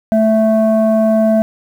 sine tone pair together, 220 / 659.3 Hz, A3 / E5, 0 / 0 cents, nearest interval octave + perfect fifth, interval 1900 cents, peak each -10 dBFS, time 0.12-1.42 s, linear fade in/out 0 ms, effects tanh soft clip ceiling -5 dBFS + 7-bit

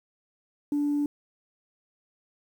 sine tone, 290.8 Hz, D4, 17 cents flat, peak -22 dBFS, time 0.72-1.06 s, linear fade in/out 2 ms, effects tanh soft clip ceiling -20 dBFS + 9-bit

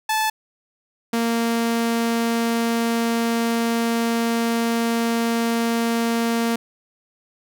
sawtooth tone pair in turn, 871 / 231.4 Hz, A5 / A#3, -18 / -13 cents, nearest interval octave + major seventh, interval 2295 cents, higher first, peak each -15 dBFS, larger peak neither, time 0.09-0.3 / 1.13-6.56 s, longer second, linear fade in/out 5 ms, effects none

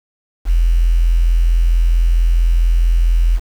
sine tone with quantisation, 42.24 Hz, E1, 43 cents sharp, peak -9 dBFS, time 0.45-3.4 s, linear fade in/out 50 ms, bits 6, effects none

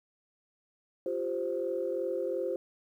sine chord, F suspended second, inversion none, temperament equal, 349.2 / 392 / 523.3 Hz, F4 / G4 / C5, 0 / 0 / 0 cents, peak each -35 / -35 / -32 dBFS, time 1.06-2.56 s, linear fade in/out 2 ms, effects tanh soft clip ceiling -20 dBFS + 11-bit

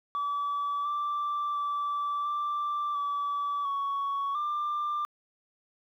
sine tone with pitch steps, 1150 / 1172 / 1162 / 1175 / 1150 / 1116 / 1189 Hz, D6 / D6 / D6 / D6 / D6 / C#6 / D6, -37 / -4 / -19 / +1 / -37 / +11 / +21 cents, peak -26 dBFS, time 0.15-5.05 s, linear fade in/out 0 ms, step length 700 ms, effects tanh soft clip ceiling -26 dBFS + 11-bit

